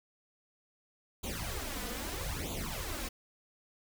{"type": "noise with flanger", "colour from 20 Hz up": "pink", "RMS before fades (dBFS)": -38, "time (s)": [1.23, 3.09], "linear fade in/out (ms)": 10, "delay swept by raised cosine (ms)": [0.28, 4.08], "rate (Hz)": 0.78, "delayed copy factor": 0.85, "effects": []}